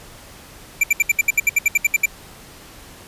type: tone bursts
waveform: square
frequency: 2349 Hz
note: D7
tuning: in tune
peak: -12 dBFS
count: 14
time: 0.81-2.058 s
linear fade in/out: 5 ms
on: 26 ms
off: 68 ms
effects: pink hiss -42 dBFS RMS until 3.07 s + resampled to 32000 Hz